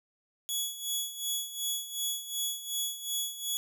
15% pulse tone with tremolo, 3375 Hz, G#7, 27 cents sharp, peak -22 dBFS, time 0.49-3.57 s, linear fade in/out 0 ms, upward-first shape sine, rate 2.7 Hz, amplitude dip 75%, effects none

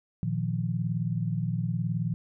sine chord, Bb suspended fourth, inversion none, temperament equal, 116.54 / 155.56 / 174.61 Hz, Bb2 / Eb3 / F3, 0 / 0 / 0 cents, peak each -30 / -31 / -31 dBFS, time 0.23-2.14 s, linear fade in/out 0 ms, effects none

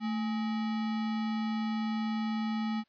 sine tone with sample-and-hold, 220.5 Hz, A3, 4 cents sharp, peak -29 dBFS, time 0-2.84 s, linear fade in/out 50 ms, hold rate 1050 Hz, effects white hiss -73 dBFS RMS until 2.88 s + resampled to 11025 Hz

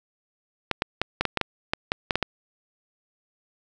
clicks, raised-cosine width 0.3 ms, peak -6 dBFS, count 12, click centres 0.713 / 0.821 / 1.016 / 1.21 / 1.253 / 1.373 / 1.413 / 1.735 / 1.919 / 2.108 / 2.156 / 2.227 s, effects none

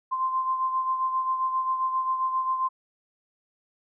sine beating tone pair, 1042 / 1049.5 Hz, C6 / C6, -7 / +5 cents, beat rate 7.5 Hz, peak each -24 / -33 dBFS, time 0.11-2.69 s, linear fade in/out 20 ms, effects none

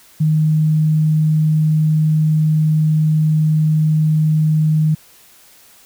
sine tone, 155.3 Hz, D#3, 3 cents flat, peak -11 dBFS, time 0.2-4.95 s, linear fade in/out 10 ms, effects white hiss -47 dBFS RMS until 5.85 s

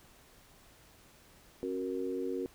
sine chord, F# major, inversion second, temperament equal with one note detuned, 270.9 / 370 / 466.2 Hz, C#4 / F#4 / A#4, -40 / 0 / 0 cents, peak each -38 / -36 / -38 dBFS, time 1.63-2.46 s, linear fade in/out 0 ms, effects pink hiss -60 dBFS RMS until 2.54 s

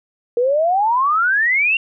sine exponential sweep, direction up, 466.2 to 2794 Hz, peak -13 dBFS, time 0.37-1.77 s, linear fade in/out 2 ms, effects none

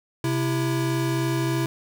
square tone pair together, 131.9 / 332.4 Hz, C3 / E4, +14 / +15 cents, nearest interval octave + major third, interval 1601 cents, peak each -25 / -26 dBFS, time 0.24-1.66 s, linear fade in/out 2 ms, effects none

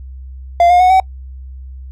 triangle tone with pitch steps, 692 / 713.1 / 734.8 / 757.3 Hz, F5 / F5 / F#5 / F#5, -16 / +36 / -12 / +40 cents, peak -4 dBFS, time 0.6-1 s, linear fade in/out 2 ms, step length 100 ms, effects noise-tail reverb RT60 0.1 s tail -25 dB re dry + added 65 Hz sine -28 dBFS peak until 1.91 s

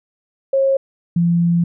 sine tone pair in turn, 541 / 171.09 Hz, C#5 / F3, -42 / -35 cents, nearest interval octave + minor sixth, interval 1993 cents, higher first, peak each -12 dBFS, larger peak neither, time 0.53-0.77 / 1.16-1.64 s, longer second, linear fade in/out 5 ms, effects none

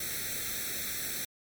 white noise with comb filter, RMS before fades -35 dBFS, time 0-1.25 s, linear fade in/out 5 ms, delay 0.51 ms, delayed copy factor +0.85, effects MP3 96 kbps

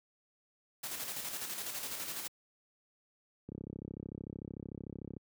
white noise with tremolo, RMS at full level -39 dBFS, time 0.83-2.28 s, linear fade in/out 10 ms, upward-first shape square, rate 12 Hz, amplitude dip 40%
click train, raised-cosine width 3 ms, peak -29 dBFS, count 57, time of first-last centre 3.49-5.167 s, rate 33.4 Hz
effects high-pass 100 Hz 12 dB/octave

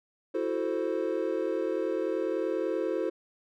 triangle chord, F# half-diminished seventh, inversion third, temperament equal, 329.6 / 370 / 440 / 523.3 Hz, E4 / F#4 / A4 / C5, 0 / 0 / 0 / 0 cents, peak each -31 dBFS, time 0.34-3.1 s, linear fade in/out 10 ms, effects none

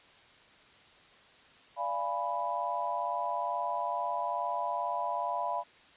sine chord, D diminished seventh, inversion none, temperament equal with one note detuned, 587.3 / 689.6 / 830.6 / 987.8 Hz, D5 / F5 / Ab5 / Cb6, 0 / -22 / 0 / 0 cents, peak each -39 / -35 / -38 / -33 dBFS, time 1.76-5.64 s, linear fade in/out 50 ms, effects white hiss -58 dBFS RMS until 5.96 s + resampled to 8000 Hz

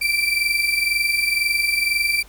35% pulse tone pair together, 2327 / 2349 Hz, D7 / D7, -17 / 0 cents, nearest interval unison, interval 17 cents, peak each -20 / -18 dBFS, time 0.01-2.23 s, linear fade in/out 10 ms, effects added 50 Hz sine -45 dBFS peak until 2.28 s + pink hiss -49 dBFS RMS until 2.28 s

